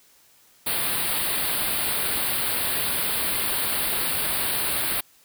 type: band-stop noise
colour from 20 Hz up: white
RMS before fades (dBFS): -25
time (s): 0.66-5.01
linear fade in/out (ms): 10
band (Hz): 4700 to 8500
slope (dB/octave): 96
effects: white hiss -57 dBFS RMS until 5.24 s